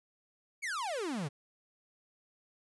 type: exponential sweep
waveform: 45% pulse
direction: down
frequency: 2349 to 130.8 Hz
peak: -34 dBFS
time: 0.62-1.29 s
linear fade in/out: 20 ms
effects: resampled to 24000 Hz